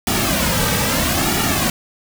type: noise with flanger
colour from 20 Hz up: pink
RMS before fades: -18 dBFS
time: 0.07-1.7 s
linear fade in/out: 2 ms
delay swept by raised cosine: 1.9 to 2.9 ms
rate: 0.77 Hz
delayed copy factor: -0.7
effects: none